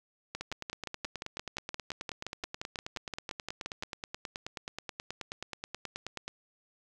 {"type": "two click trains", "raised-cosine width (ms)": 0.2, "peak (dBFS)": [-19, -20], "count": [21, 56], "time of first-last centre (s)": [[0.35, 3.834], [0.41, 6.28]], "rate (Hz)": [5.74, 9.37], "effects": []}